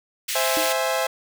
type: high-pass noise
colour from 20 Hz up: pink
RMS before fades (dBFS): -27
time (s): 0.28-0.73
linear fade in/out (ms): 10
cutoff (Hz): 2100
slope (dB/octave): 24
type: chord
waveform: sawtooth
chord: C augmented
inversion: none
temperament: equal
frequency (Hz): 523.3 / 659.3 / 830.6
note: C5 / E5 / G#5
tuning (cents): 0 / 0 / 0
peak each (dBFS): -21 / -21 / -24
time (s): 0.35-1.07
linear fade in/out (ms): 5
type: tone with exponential decay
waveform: sine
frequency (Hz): 313.6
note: D#4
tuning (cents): +14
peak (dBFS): -23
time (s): 0.57-0.76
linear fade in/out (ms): 0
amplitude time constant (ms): 40
effects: none